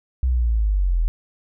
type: linear sweep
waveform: sine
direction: down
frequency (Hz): 65 to 39.11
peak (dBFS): -16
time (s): 0.23-1.08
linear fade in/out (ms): 0
effects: none